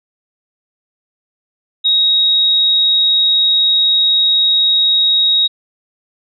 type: tone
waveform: sine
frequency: 3784 Hz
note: A#7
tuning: 25 cents sharp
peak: -9 dBFS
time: 1.84-5.48 s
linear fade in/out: 20 ms
effects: none